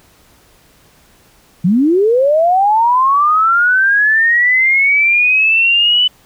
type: linear sweep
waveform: sine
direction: up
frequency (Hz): 162.3 to 3000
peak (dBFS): -8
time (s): 1.64-6.08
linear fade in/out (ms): 10
effects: pink hiss -49 dBFS RMS until 6.25 s